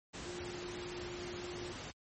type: tone in noise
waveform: sine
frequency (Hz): 354.7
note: F4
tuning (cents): +27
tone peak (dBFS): -43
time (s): 0.25-1.73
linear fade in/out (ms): 20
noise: pink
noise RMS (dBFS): -45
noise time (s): 0.13-1.92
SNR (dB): -1
effects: high-pass 60 Hz 12 dB/octave + MP3 32 kbps